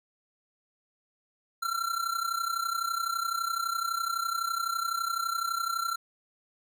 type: tone with amplitude modulation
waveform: square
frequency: 1361 Hz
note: F6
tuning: 45 cents flat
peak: -26 dBFS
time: 1.62-5.96 s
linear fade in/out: 10 ms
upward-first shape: sine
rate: 31.9 Hz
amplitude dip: 75%
effects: none